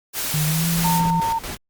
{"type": "noise", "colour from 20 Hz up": "white", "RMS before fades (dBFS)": -25, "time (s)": [0.13, 1.02], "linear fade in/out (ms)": 50}
{"type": "tone with pitch glide", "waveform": "sine", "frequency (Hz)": [152.9, 167.7], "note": ["D#3", "E3"], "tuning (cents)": [-30, 30], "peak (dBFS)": -19, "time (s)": [0.34, 1.2], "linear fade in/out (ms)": 0, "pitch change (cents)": 160, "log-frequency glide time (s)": [0.46, 0.66]}
{"type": "noise with tremolo", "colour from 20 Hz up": "pink", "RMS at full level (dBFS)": -30, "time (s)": [0.77, 1.57], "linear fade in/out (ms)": 2, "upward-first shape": "square", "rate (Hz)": 4.5, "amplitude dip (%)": 65}
{"type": "tone", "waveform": "sine", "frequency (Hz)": 910, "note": "A#5", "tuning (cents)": -42, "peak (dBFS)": -19, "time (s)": [0.84, 1.39], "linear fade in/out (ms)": 10}
{"effects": ["Opus 48 kbps"]}